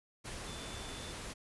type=tone in noise; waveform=sine; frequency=3520 Hz; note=A7; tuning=in tune; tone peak=-51 dBFS; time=0.46-1.13 s; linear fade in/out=20 ms; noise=pink; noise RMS=-44 dBFS; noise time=0.24-1.34 s; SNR=-10 dB; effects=resampled to 24000 Hz